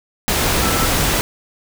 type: tone in noise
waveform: sine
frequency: 1328 Hz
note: E6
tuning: 12 cents sharp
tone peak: -24 dBFS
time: 0.62-0.86 s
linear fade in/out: 0 ms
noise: pink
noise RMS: -17 dBFS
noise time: 0.28-1.21 s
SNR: -10 dB
effects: none